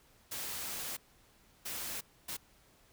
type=noise bursts at uneven times; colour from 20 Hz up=white; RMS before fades=-40 dBFS; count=3; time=0.31-0.97 / 1.65-2.01 / 2.28-2.37 s; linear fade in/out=10 ms; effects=pink hiss -65 dBFS RMS until 2.92 s